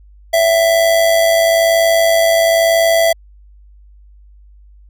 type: tone with amplitude modulation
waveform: square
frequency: 664 Hz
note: E5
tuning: 12 cents sharp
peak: -8 dBFS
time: 0.33-3.13 s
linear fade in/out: 10 ms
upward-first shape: sine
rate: 101 Hz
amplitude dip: 45%
effects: added 50 Hz sine -40 dBFS peak until 4.89 s